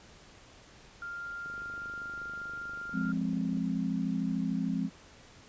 sine tone, 1396.9 Hz, F6, in tune, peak -37 dBFS, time 1.02-3.12 s, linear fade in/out 2 ms
click train, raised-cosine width 2 ms, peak -38 dBFS, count 54, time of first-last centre 1.46-3.572 s, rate 25.1 Hz
sine chord, F minor, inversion none, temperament equal, 174.61 / 207.7 / 261.6 Hz, F3 / Ab3 / C4, 0 / 0 / 0 cents, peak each -33 dBFS, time 2.92-4.9 s, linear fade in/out 50 ms
effects pink hiss -55 dBFS RMS until 5.48 s + resampled to 16000 Hz

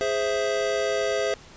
square chord, Ab augmented, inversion none, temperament equal, 415.3 / 523.3 / 659.3 Hz, Ab4 / C5 / E5, 0 / 0 / 0 cents, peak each -28 dBFS, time 0.01-1.34 s, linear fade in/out 0 ms, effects pink hiss -48 dBFS RMS until 1.56 s + resampled to 16000 Hz

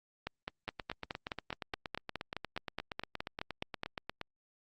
two click trains, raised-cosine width 0.3 ms, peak -22 / -20 dBFS, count 31 / 18, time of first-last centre 0.68-4.214 / 0.27-3.834 s, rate 8.49 / 4.77 Hz, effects Opus 48 kbps

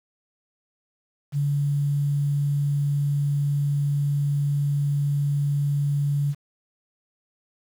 sine tone with quantisation, 143.3 Hz, D3, 42 cents flat, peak -20 dBFS, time 1.32-6.35 s, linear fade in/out 50 ms, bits 8, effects none

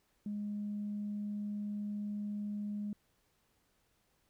sine tone, 206.9 Hz, G#3, 6 cents flat, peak -35 dBFS, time 0.26-2.93 s, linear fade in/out 2 ms, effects tanh soft clip ceiling -31 dBFS + pink hiss -75 dBFS RMS until 4.29 s

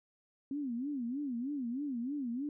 sine tone with vibrato, 261.6 Hz, C4, in tune, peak -34 dBFS, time 0.51-2.49 s, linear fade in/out 2 ms, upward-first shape sine, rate 3.2 Hz, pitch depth 210 cents each way, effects none

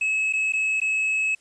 triangle tone with dropouts, 2581 Hz, E7, 37 cents flat, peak -19 dBFS, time 0.01-1.35 s, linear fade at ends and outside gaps 5 ms, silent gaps 0.327-0.334 / 0.524-0.534 / 0.802-0.815 s, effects white hiss -60 dBFS RMS until 1.4 s + resampled to 22050 Hz

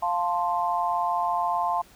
sine chord, F major, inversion none, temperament equal, 698.5 / 880 / 1046.5 Hz, F5 / A5 / C6, 0 / 0 / 0 cents, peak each -27 dBFS, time 0.02-1.82 s, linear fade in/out 10 ms, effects pink hiss -54 dBFS RMS until 1.95 s

